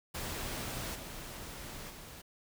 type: noise with level steps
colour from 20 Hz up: pink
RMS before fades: -39 / -45 / -49 dBFS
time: 0.14-2.22 s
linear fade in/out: 10 ms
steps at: 0.94 / 1.89 s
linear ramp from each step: 20 ms
effects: none